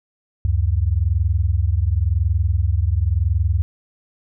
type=tone pair together; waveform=sine; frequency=72.47 / 93.4 Hz; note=D2 / F#2; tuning=-22 / +17 cents; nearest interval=major third; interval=439 cents; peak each=-18 dBFS; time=0.45-3.62 s; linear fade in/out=0 ms; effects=none